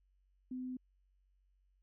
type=tone; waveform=sine; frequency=254.6 Hz; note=C4; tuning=47 cents flat; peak=-39 dBFS; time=0.51-0.77 s; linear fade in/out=5 ms; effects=added 47 Hz sine -70 dBFS peak until 1.82 s